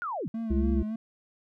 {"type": "linear sweep", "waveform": "sine", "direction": "down", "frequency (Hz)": [1480, 116.54], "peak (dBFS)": -30, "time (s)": [0.02, 0.28], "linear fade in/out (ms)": 0}
{"type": "tone with vibrato", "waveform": "triangle", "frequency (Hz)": 220.5, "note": "A3", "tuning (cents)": 4, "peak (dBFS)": -28, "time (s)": [0.34, 0.96], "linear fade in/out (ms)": 5, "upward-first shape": "sine", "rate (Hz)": 3.5, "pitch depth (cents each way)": 63}
{"type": "harmonic tone", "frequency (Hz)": 67.6, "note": "C#2", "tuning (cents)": -43, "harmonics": [1, 3, 5], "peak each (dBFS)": [-25, -30, -30], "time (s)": [0.5, 0.83], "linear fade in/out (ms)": 10}
{"effects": []}